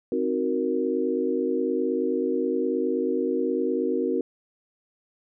sine chord, C half-diminished seventh, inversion none, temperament equal, 261.6 / 311.1 / 370 / 466.2 Hz, C4 / Eb4 / Gb4 / Bb4, 0 / 0 / 0 / 0 cents, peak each -28 / -30 / -27 / -27 dBFS, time 0.12-4.21 s, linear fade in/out 2 ms, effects none

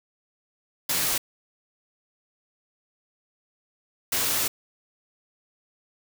white noise bursts at uneven times, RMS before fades -25 dBFS, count 2, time 0.89-1.18 / 4.12-4.48 s, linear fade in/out 5 ms, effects none

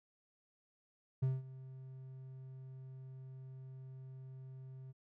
triangle tone with ADSR envelope, 131.3 Hz, C3, 6 cents sharp, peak -27 dBFS, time 1.22-4.93 s, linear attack 11 ms, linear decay 190 ms, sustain -19 dB, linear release 27 ms, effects none

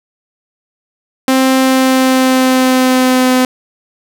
sawtooth tone with pitch glide, 262.5 to 254.9 Hz, C4 to C4, +6 to -45 cents, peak -4 dBFS, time 1.28-3.45 s, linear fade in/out 2 ms, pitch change -51 cents, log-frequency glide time 1.6-3.33 s, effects none

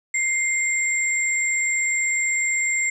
sine tone pair together, 2100 / 7484 Hz, C7 / A#8, +6 / +6 cents, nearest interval octave + minor seventh, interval 2200 cents, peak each -21 / -24 dBFS, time 0.14-2.9 s, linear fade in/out 5 ms, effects none

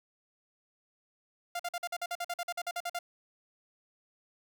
sawtooth tone bursts, 698.5 Hz, F5, in tune, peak -29 dBFS, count 16, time 1.55-2.99 s, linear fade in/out 5 ms, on 45 ms, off 48 ms, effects none

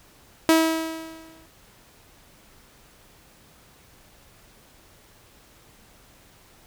sawtooth tone with exponential decay, 322.9 Hz, E4, 36 cents flat, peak -9 dBFS, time 0.49-1.46 s, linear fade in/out 0 ms, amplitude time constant 210 ms, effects pink hiss -54 dBFS RMS until 6.66 s

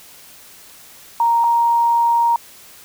sine tone pair in turn, 932.3 / 935.9 Hz, A#5 / A#5, 0 / +7 cents, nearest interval unison, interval 7 cents, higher second, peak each -12 dBFS, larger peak neither, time 1.2-1.44 / 1.44-2.36 s, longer second, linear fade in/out 2 ms, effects white hiss -43 dBFS RMS until 2.84 s

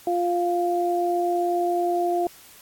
sine tone pair together, 350.4 / 698.5 Hz, F4 / F5, +6 / 0 cents, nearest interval octave, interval 1194 cents, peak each -23 dBFS, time 0.07-2.27 s, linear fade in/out 2 ms, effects white hiss -49 dBFS RMS until 2.61 s + AAC 64 kbps

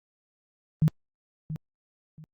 sine tone with echo, 155.56 Hz, D#3, in tune, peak -17 dBFS, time 0.82-0.88 s, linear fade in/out 0 ms, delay 680 ms, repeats 2, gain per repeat -13 dB, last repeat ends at 2.24 s, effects Opus 32 kbps

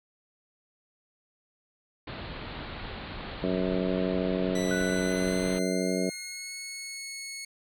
pink low-pass noise, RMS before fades -39 dBFS, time 2.07-5.59 s, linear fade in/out 5 ms, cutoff 4400 Hz, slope 96 dB/octave
harmonic tone, 92.5 Hz, F#2, in tune, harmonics 2 / 3 / 4 / 5 / 6 / 7, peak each -30 / -32 / -33 / -34 / -35 / -35 dBFS, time 3.43-6.1 s, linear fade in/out 5 ms
15% pulse tone with pitch glide, 1975.5 to 2192 Hz, B6 to C#7, 0 to -20 cents, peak -30 dBFS, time 4.55-7.45 s, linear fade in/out 5 ms, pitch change +180 cents, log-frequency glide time 4.71-6.54 s
sine tone with exponential decay, 1480 Hz, F#6, in tune, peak -30 dBFS, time 4.71-6.97 s, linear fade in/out 0 ms, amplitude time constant 490 ms
effects none

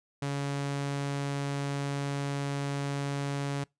sawtooth tone, 140.9 Hz, C#3, 29 cents sharp, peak -26 dBFS, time 0.22-3.64 s, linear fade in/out 5 ms, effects noise-tail reverb RT60 0.2 s tail -25 dB re dry + resampled to 22050 Hz

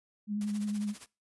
sine tone with vibrato, 207.7 Hz, G#3, in tune, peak -30 dBFS, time 0.27-0.95 s, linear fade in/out 50 ms, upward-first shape triangle, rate 11 Hz, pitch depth 27 cents each way
white noise with tremolo, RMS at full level -46 dBFS, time 0.41-1.06 s, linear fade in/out 0 ms, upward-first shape sine, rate 15 Hz, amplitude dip 80%
effects noise-tail reverb RT60 0.3 s tail -23 dB re dry + resampled to 24000 Hz

